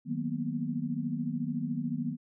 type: chord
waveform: sine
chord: B major seventh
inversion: first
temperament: equal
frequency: 155.56 / 185 / 233.1 / 246.9 Hz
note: D#3 / F#3 / A#3 / B3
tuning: 0 / 0 / 0 / 0 cents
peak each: -36 / -39 / -35 / -34 dBFS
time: 0.05-2.17 s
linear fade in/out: 50 ms
effects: none